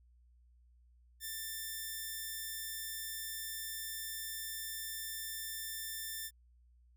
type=tone; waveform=5% pulse; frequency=1780 Hz; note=A6; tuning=20 cents sharp; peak=-29 dBFS; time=1.2-6.31 s; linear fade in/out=50 ms; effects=added 60 Hz sine -62 dBFS peak until 6.96 s